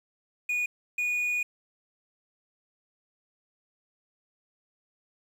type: tone bursts at uneven times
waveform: triangle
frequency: 2457 Hz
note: D#7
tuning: 22 cents flat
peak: -24 dBFS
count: 2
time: 0.49-0.66 / 0.98-1.43 s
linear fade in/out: 5 ms
effects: 9-bit